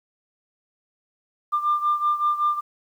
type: beating tone pair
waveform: sine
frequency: 1193 / 1198.3 Hz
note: D6 / D6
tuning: +27 / +34 cents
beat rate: 5.3 Hz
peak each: -20 / -24 dBFS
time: 1.52-2.61 s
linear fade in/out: 20 ms
effects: tanh soft clip ceiling -13 dBFS + 9-bit